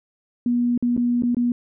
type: tone with dropouts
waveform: sine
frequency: 241.6 Hz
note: B3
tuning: 38 cents flat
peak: -17 dBFS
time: 0.46-1.52 s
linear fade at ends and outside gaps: 2 ms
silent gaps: 0.777-0.825 / 0.966-0.976 / 1.223-1.234 / 1.347-1.368 s
effects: none